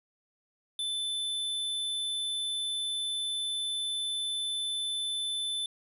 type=tone; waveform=square; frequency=3520 Hz; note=A7; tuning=in tune; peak=-31 dBFS; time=0.79-5.66 s; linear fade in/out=2 ms; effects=resampled to 32000 Hz

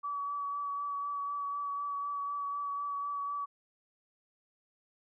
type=tone with vibrato; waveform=sine; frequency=1142 Hz; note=D6; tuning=49 cents flat; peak=-33 dBFS; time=0.03-3.46 s; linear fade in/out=20 ms; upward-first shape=sine; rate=4 Hz; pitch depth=16 cents each way; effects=none

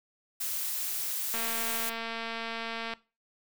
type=noise; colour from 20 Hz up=blue; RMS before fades=-33 dBFS; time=0.4-1.9 s; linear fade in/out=10 ms
type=click train; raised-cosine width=0.3 ms; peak=-20 dBFS; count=365; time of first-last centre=1.34-2.936 s; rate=228 Hz
effects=noise-tail reverb RT60 0.3 s tail -19 dB re dry

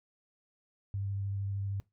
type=tone with vibrato; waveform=sine; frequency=99 Hz; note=G2; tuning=18 cents sharp; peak=-32 dBFS; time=0.94-1.8 s; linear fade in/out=0 ms; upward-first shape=square; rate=13 Hz; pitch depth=10 cents each way; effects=noise-tail reverb RT60 0.2 s tail -20 dB re dry

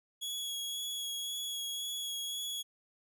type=tone with vibrato; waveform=sawtooth; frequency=3346 Hz; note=G#7; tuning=12 cents sharp; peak=-33 dBFS; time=0.21-2.63 s; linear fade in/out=20 ms; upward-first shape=sine; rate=1.9 Hz; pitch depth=14 cents each way; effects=none

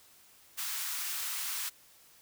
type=high-pass noise; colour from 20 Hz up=white; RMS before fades=-36 dBFS; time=0.57-1.7 s; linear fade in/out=20 ms; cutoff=1000 Hz; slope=24 dB/octave; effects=white hiss -60 dBFS RMS until 2.21 s

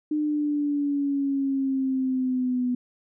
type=exponential sweep; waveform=sine; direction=down; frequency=303.5 to 246.9 Hz; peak=-22 dBFS; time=0.11-2.75 s; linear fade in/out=5 ms; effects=none

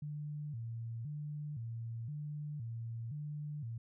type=tone with vibrato; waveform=sine; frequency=130.81 Hz; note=C3; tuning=in tune; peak=-39 dBFS; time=0.02-3.78 s; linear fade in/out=5 ms; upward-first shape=square; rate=0.97 Hz; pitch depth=220 cents each way; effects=none

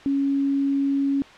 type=tone; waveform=sine; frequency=277.2 Hz; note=C#4; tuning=in tune; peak=-19 dBFS; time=0.06-1.22 s; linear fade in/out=0 ms; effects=white hiss -45 dBFS RMS until 1.37 s + low-pass 3000 Hz 12 dB/octave

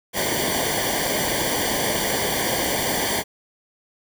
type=noise with comb filter; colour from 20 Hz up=pink; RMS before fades=-23 dBFS; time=0.13-3.24 s; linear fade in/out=50 ms; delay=0.76 ms; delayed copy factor=-0.9; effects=none

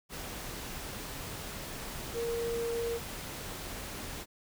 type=tone in noise; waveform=sine; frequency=466.2 Hz; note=A#4; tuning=in tune; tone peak=-31 dBFS; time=2.13-3 s; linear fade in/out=50 ms; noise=pink; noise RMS=-41 dBFS; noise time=0.09-4.26 s; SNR=+7 dB; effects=none

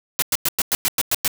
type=noise bursts; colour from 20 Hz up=white; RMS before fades=-19 dBFS; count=9; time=0.19-1.278 s; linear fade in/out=0 ms; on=32 ms; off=100 ms; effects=none

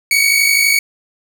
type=tone pair together; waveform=sawtooth; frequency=2217 / 2269 Hz; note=C#7 / C#7; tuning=0 / +40 cents; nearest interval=unison; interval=40 cents; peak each=-10 dBFS; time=0.11-0.79 s; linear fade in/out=2 ms; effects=7-bit

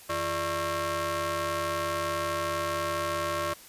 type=ring-modulated tone; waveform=sawtooth; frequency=250.9 Hz; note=B3; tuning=28 cents sharp; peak=-21 dBFS; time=0.09-3.54 s; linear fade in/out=10 ms; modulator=842 Hz; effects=white hiss -50 dBFS RMS until 3.68 s + resampled to 32000 Hz

